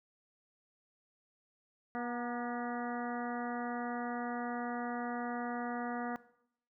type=harmonic tone with a mistuned harmonic; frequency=241.3 Hz; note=B3; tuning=40 cents flat; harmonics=1 / 2 / 3 / 4 / 5 / 6 / 7 / 8; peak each=-39 / -44 / -40 / -48 / -46 / -47 / -50 / -50 dBFS; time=1.95-6.16 s; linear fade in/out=0 ms; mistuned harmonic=4; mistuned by=-43 cents; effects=noise-tail reverb RT60 0.7 s tail -18 dB re dry